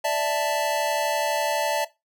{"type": "chord", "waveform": "square", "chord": "D suspended second", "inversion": "none", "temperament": "equal", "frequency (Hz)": [587.3, 659.3, 880], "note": ["D5", "E5", "A5"], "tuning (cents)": [0, 0, 0], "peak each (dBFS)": -27, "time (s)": [0.04, 1.85], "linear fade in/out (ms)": 10, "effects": ["noise-tail reverb RT60 0.2 s tail -17 dB re dry"]}